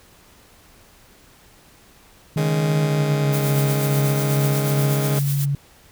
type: tone with pitch glide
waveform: sine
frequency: 155.56 to 141.01 Hz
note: D#3 to C#3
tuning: 0 to +30 cents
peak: -18 dBFS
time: 2.36-5.55 s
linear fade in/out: 2 ms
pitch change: -170 cents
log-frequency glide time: 2.64-3.44 s
type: chord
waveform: 15% pulse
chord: C# suspended second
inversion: none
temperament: just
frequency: 138.59 / 155.92 / 207.9 Hz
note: C#3 / D#3 / G#3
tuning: 0 / +4 / +2 cents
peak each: -21 / -23 / -21 dBFS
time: 2.37-5.19 s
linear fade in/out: 2 ms
type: noise with tremolo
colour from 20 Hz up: blue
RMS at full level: -28 dBFS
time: 3.32-5.46 s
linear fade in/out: 20 ms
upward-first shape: triangle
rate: 8.2 Hz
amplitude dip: 55%
effects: pink hiss -51 dBFS RMS until 5.91 s